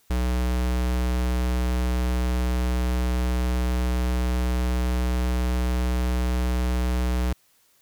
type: tone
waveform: square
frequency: 61.74 Hz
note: B1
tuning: in tune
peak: -22 dBFS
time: 0.1-7.33 s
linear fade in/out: 5 ms
effects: white hiss -62 dBFS RMS until 7.81 s

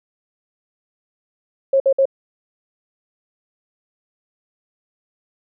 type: tone bursts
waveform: sine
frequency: 541 Hz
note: C#5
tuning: 42 cents flat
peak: -11 dBFS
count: 3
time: 1.73-2.055 s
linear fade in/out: 5 ms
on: 71 ms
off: 56 ms
effects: none

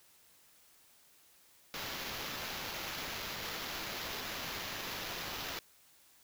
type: noise with sample-and-hold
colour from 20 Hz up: violet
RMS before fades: -41 dBFS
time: 1.74-5.59 s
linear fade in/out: 0 ms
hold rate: 8820 Hz
effects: white hiss -64 dBFS RMS until 6.23 s

